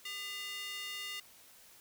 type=tone with high-pass filter; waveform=square; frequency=402.9 Hz; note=G4; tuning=48 cents sharp; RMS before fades=-42 dBFS; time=0.05-1.2 s; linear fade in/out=5 ms; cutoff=2500 Hz; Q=2.5; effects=white hiss -59 dBFS RMS until 1.8 s